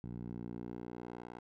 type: tone with band-pass filter sweep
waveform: 10% pulse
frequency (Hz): 59.5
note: A#1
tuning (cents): +36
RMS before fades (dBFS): -45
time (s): 0.04-1.39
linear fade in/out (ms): 0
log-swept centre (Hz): 140 to 740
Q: 0.93
effects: none